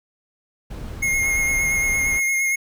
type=noise; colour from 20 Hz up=brown; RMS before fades=-31 dBFS; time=0.7-2.18 s; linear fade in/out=10 ms
type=tone with vibrato; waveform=square; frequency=2149 Hz; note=C7; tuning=46 cents sharp; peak=-19 dBFS; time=1.02-2.56 s; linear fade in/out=10 ms; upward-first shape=sine; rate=8.7 Hz; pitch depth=21 cents each way
type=click train; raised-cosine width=0.5 ms; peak=-24 dBFS; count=131; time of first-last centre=1.23-2.193 s; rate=135 Hz
effects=none